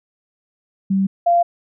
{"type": "tone pair in turn", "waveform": "sine", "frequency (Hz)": [193.5, 691], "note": ["G3", "F5"], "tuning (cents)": [-22, -19], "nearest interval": "octave + minor seventh", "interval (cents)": 2203, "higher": "second", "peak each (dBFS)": [-14, -11], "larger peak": "second", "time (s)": [[0.9, 1.07], [1.26, 1.43]], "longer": "neither", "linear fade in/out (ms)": 10, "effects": []}